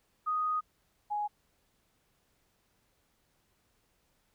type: tone pair in turn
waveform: sine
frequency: 1244.5 / 832.6 Hz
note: D#6 / G#5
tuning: 0 / +4 cents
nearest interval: perfect fifth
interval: 696 cents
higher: first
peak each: -28 / -30 dBFS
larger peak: first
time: 0.26-0.61 / 1.1-1.28 s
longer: first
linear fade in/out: 20 ms
effects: pink hiss -73 dBFS RMS until 4.34 s